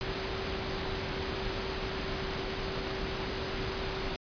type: tone in noise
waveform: sine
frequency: 383.6 Hz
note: G4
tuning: 37 cents flat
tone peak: -39 dBFS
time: 0.01-4.16 s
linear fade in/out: 0 ms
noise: pink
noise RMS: -35 dBFS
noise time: 0.01-4.16 s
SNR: -7 dB
effects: resampled to 11025 Hz